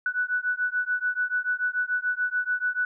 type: beating tone pair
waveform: sine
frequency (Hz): 1480 / 1486.9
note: F#6 / F#6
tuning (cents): 0 / +8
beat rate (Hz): 6.9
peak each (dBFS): -27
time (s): 0.06-2.85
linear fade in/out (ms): 2
effects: none